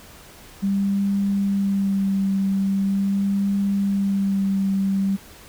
sine tone with vibrato, 196.8 Hz, G3, 7 cents sharp, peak -18 dBFS, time 0.62-5.17 s, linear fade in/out 20 ms, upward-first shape sine, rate 0.42 Hz, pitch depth 19 cents each way, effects pink hiss -45 dBFS RMS until 5.48 s

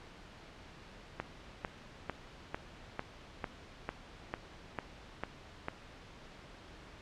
click train, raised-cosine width 0.5 ms, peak -20 dBFS, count 11, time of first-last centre 1.2-5.684 s, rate 2.23 Hz, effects pink hiss -53 dBFS RMS until 7.01 s + low-pass 4000 Hz 12 dB/octave

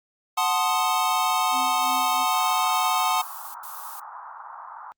square chord, F# diminished seventh, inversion none, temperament equal, 740 / 880 / 1046.5 / 1244.5 Hz, F#5 / A5 / C6 / Eb6, 0 / 0 / 0 / 0 cents, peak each -27 dBFS, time 0.37-3.22 s, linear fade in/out 10 ms
sine tone with tremolo, 261.6 Hz, C4, in tune, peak -35 dBFS, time 1.51-2.26 s, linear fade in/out 50 ms, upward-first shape sine, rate 2.9 Hz, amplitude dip 80%
violet noise bursts, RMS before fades -39 dBFS, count 5, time 1.81-4 s, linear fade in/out 5 ms, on 370 ms, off 85 ms
pink band-pass noise, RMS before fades -40 dBFS, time 2.33-4.92 s, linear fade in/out 0 ms, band 840 to 1300 Hz, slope 48 dB/octave
effects Opus 48 kbps

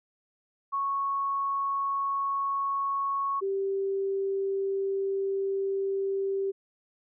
sine tone pair in turn, 1105 / 390.7 Hz, C#6 / G4, -6 / -6 cents, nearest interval octave + tritone, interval 1800 cents, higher first, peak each -26 dBFS, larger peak neither, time 0.72-3.41 / 3.41-6.52 s, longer second, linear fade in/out 20 ms, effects none

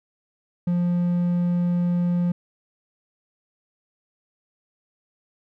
triangle tone, 175.4 Hz, F3, 8 cents sharp, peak -17 dBFS, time 0.67-2.32 s, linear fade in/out 5 ms, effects none

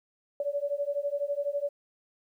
sine beating tone pair, 566 / 578 Hz, C#5 / D5, +36 / -28 cents, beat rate 12 Hz, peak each -31 dBFS, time 0.4-1.69 s, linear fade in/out 2 ms, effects 11-bit

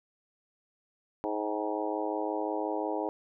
harmonic tone with a mistuned harmonic, 105.6 Hz, G#2, 29 cents sharp, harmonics 3 / 4 / 5 / 6 / 7 / 8 / 9, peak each -35 / -36 / -37 / -38 / -38 / -39 / -40 dBFS, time 1.24-3.09 s, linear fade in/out 0 ms, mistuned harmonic 7, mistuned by +59 cents, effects none

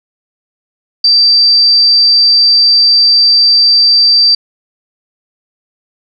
sine tone, 4672 Hz, D8, 10 cents flat, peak -4 dBFS, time 1.04-4.35 s, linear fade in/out 5 ms, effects none

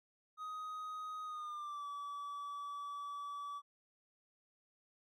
triangle tone with pitch glide, 1253 to 1149 Hz, D#6 to D6, +12 to -38 cents, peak -40 dBFS, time 0.37-3.62 s, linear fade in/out 50 ms, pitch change -150 cents, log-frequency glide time 1.24-1.87 s, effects none

